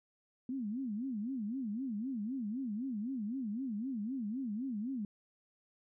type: tone with vibrato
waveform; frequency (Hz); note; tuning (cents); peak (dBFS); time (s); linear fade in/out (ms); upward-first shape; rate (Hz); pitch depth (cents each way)
sine; 235.4; A#3; +17; -35; 0.49-5.05; 2; sine; 3.9; 260
effects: none